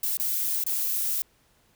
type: noise with dropouts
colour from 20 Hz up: violet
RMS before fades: -27 dBFS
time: 0.03-1.22 s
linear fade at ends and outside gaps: 2 ms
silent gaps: 0.171-0.198 / 0.639-0.664 s
effects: pink hiss -64 dBFS RMS until 1.75 s